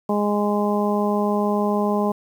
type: harmonic tone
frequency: 206.7 Hz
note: G#3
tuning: 8 cents flat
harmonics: 1 / 2 / 3 / 4 / 5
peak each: -21 / -24 / -26 / -27 / -28 dBFS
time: 0.09-2.12 s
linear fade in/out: 5 ms
effects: 8-bit